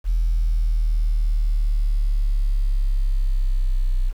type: exponential sweep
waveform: sine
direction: down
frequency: 41.22 to 31.11 Hz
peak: -15 dBFS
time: 0.04-4.13 s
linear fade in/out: 50 ms
effects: tanh soft clip ceiling -13 dBFS + 8-bit